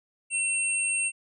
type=tone pair together; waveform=sine; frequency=2706 / 8601 Hz; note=E7 / C9; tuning=+45 / +47 cents; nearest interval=octave + minor sixth; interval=2002 cents; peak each=-27 dBFS; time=0.3-1.12 s; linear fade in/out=50 ms; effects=none